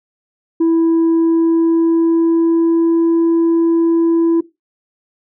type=tone with pitch glide; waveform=sine; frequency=329.6 to 332.9 Hz; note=E4 to E4; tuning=0 to +17 cents; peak=-7 dBFS; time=0.6-4.41 s; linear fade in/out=10 ms; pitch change=+17 cents; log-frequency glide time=1.1-3.13 s; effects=noise-tail reverb RT60 0.2 s tail -18 dB re dry + tanh soft clip ceiling -9 dBFS